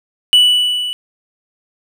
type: tone with level ramp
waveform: triangle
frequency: 2960 Hz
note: F#7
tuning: in tune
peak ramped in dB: -3 to -18 dBFS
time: 0.33-0.93 s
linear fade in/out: 0 ms
effects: none